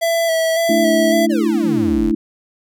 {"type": "tone with vibrato", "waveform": "square", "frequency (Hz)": 659.3, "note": "E5", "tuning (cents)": 0, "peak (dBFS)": -15, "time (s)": [0.01, 1.27], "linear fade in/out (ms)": 20, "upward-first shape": "square", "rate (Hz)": 1.8, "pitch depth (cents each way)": 22}
{"type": "chord", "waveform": "sine", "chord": "A suspended fourth", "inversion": "none", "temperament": "equal", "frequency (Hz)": [220, 293.7, 329.6], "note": ["A3", "D4", "E4"], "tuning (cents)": [0, 0, 0], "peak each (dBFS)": [-18, -20, -17], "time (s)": [0.69, 2.15], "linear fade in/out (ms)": 5}
{"type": "exponential sweep", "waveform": "square", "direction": "down", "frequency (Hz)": [639, 38.89], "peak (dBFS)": -24, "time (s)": [1.29, 2.12], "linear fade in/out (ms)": 20}
{"effects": []}